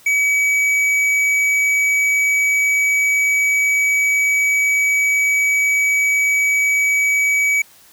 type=tone with tanh clipping; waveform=sine; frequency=2277 Hz; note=C#7; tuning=46 cents sharp; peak=-15 dBFS; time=0.06-7.62 s; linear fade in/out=5 ms; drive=10 dB; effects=white hiss -48 dBFS RMS until 7.92 s